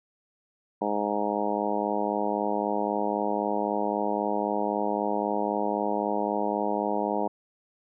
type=harmonic tone; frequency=103.83 Hz; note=G#2; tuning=in tune; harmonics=2 / 3 / 4 / 5 / 6 / 7 / 8 / 9; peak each=-33 / -33 / -33 / -33 / -33 / -33 / -33 / -33 dBFS; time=0.81-7.28 s; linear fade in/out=10 ms; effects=none